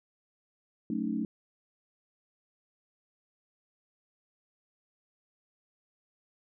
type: chord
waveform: sine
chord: D# half-diminished seventh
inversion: first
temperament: equal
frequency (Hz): 185 / 220 / 277.2 / 311.1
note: F#3 / A3 / C#4 / D#4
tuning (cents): 0 / 0 / 0 / 0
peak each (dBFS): -38 / -32 / -35 / -36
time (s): 0.9-1.25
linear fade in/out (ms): 2
effects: none